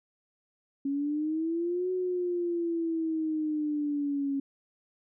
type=exponential two-way sweep; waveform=sine; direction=up then down; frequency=274.7 to 370 to 274.7 Hz; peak=-27 dBFS; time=0.85-4.4 s; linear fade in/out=5 ms; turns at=1.91 s; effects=none